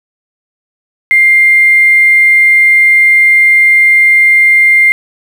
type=tone with quantisation; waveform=sine; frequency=2100 Hz; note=C7; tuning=6 cents sharp; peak=-3 dBFS; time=1.11-4.92 s; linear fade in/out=0 ms; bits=5; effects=none